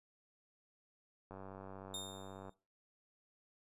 click train, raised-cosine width 1 ms, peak -36 dBFS, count 115, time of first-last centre 1.31-2.494 s, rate 96.3 Hz
sawtooth tone with exponential decay, 3660 Hz, A#7, 32 cents flat, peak -37 dBFS, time 1.94-2.54 s, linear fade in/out 2 ms, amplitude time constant 130 ms
effects noise-tail reverb RT60 0.3 s tail -19 dB re dry + resampled to 32000 Hz

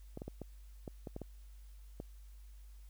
clicks, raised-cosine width 2 ms, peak -29 dBFS, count 9, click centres 0.174 / 0.219 / 0.28 / 0.417 / 0.878 / 1.072 / 1.164 / 1.217 / 2.001 s, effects added 50 Hz sine -51 dBFS peak until 2.89 s + white hiss -70 dBFS RMS until 2.89 s

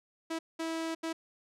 sawtooth tone bursts at uneven times, 325.9 Hz, E4, 20 cents flat, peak -29 dBFS, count 3, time 0.3-0.39 / 0.59-0.95 / 1.03-1.13 s, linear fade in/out 10 ms, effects low-pass 9000 Hz 12 dB/octave

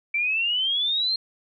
sine exponential sweep, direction up, 2318 to 4231 Hz, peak -21 dBFS, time 0.14-1.16 s, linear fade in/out 5 ms, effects none

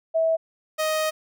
sine / sawtooth tone pair in turn, 650 / 624.8 Hz, E5 / D#5, -24 / +7 cents, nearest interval minor second, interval 69 cents, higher first, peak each -18 dBFS, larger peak neither, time 0.14-0.37 / 0.78-1.11 s, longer second, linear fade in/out 20 ms, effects none

